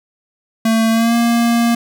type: tone with pitch glide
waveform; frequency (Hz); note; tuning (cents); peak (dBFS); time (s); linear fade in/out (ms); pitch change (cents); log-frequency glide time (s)
square; 224.5 to 234.2; A3 to A#3; +35 to +8; -12; 0.65-1.75; 5; +73; 0.92-1.15
effects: none